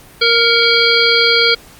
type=harmonic tone with a mistuned harmonic; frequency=466.2 Hz; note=A#4; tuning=in tune; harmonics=1 / 3 / 5 / 7 / 9 / 10; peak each=-16 / -16 / -16 / -16 / -16 / -16 dBFS; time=0.21-1.55 s; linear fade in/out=10 ms; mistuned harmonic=5; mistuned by=-50 cents; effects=pink hiss -41 dBFS RMS until 1.79 s + Opus 48 kbps